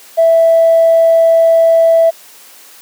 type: tone with tanh clipping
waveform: triangle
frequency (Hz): 659.3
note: E5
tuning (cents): 0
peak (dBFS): -5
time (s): 0.17-2.11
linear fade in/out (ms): 20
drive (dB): 4
effects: white hiss -39 dBFS RMS until 2.81 s + high-pass 300 Hz 12 dB/octave